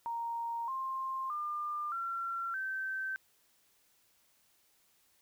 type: tone with pitch steps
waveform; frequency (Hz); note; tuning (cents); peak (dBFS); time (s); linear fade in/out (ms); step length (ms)
sine; 931 / 1057.2 / 1200.4 / 1363.1 / 1547.8; A#5 / C6 / D6 / F6 / G6; -2 / +18 / +38 / -42 / -22; -34; 0.06-3.16; 0; 620
effects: white hiss -70 dBFS RMS until 5.21 s